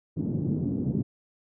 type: band-pass noise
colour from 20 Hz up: white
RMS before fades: -28 dBFS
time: 0.16-1.03 s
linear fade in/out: 20 ms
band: 100 to 280 Hz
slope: 24 dB/octave
effects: none